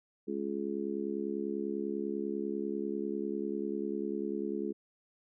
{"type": "harmonic tone", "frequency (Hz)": 70.1, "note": "C#2", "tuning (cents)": 20, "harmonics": [3, 4, 5, 6], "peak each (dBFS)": [-38, -39, -37, -38], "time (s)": [0.27, 4.73], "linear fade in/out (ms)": 20, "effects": []}